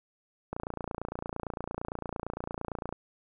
click train, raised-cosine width 1 ms, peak -20 dBFS, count 70, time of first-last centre 0.53-2.926 s, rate 28.8 Hz, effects none

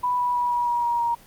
sine tone with pitch steps, 987.8 / 979.8 / 972 / 964.1 / 956.4 / 948.7 / 941 Hz, B5 / B5 / B5 / B5 / A#5 / A#5 / A#5, 0 / -14 / -28 / -42 / +44 / +30 / +16 cents, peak -20 dBFS, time 0.03-1.15 s, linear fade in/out 10 ms, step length 160 ms, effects pink hiss -50 dBFS RMS until 1.26 s + Opus 32 kbps

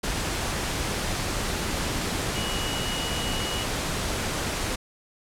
sine tone in noise, 2912 Hz, F#7, 28 cents flat, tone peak -33 dBFS, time 2.35-3.64 s, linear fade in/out 10 ms, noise pink, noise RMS -28 dBFS, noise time 0.03-4.76 s, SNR -8 dB, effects low-pass 10000 Hz 12 dB/octave

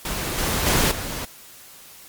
pink noise with level steps, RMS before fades -27 / -23 / -19 / -30 dBFS, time 0.05-1.25 s, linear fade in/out 2 ms, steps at 0.38 / 0.66 / 0.91 s, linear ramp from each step 5 ms, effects white hiss -45 dBFS RMS until 2.08 s + Opus 48 kbps

